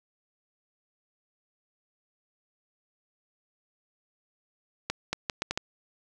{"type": "accelerating click train", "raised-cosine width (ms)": 0.2, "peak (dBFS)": -11, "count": 6, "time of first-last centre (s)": [4.9, 5.575], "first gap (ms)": 230, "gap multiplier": 0.73, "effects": []}